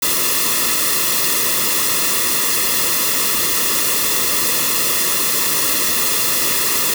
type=noise with comb filter; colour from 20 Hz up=white; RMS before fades=-17 dBFS; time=0.02-6.94 s; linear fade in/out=5 ms; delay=1.3 ms; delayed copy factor=-0.8; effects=none